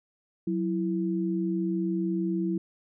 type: tone pair together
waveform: sine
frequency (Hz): 184.81 / 331.2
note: F#3 / E4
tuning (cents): -2 / +8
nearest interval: minor seventh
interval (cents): 1010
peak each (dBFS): -28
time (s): 0.47-2.58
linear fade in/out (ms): 5
effects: none